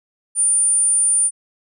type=tone; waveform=sine; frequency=9240 Hz; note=D9; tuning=29 cents flat; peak=-13 dBFS; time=0.35-1.31 s; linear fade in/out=50 ms; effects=none